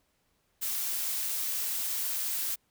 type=noise; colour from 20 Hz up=blue; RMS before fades=-32 dBFS; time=0.61-2.56 s; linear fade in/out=20 ms; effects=pink hiss -73 dBFS RMS until 2.7 s